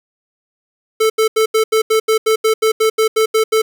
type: tone bursts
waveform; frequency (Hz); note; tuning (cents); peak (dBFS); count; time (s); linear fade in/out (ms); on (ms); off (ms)
square; 440; A4; 0; -11; 15; 1-3.62; 10; 100; 80
effects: 8-bit